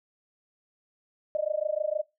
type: tone with amplitude modulation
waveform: sine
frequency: 610 Hz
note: D#5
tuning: 34 cents flat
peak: -22 dBFS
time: 1.35-2.02 s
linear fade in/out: 0 ms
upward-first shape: sine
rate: 26.5 Hz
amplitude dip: 100%
effects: noise-tail reverb RT60 0.2 s tail -18 dB re dry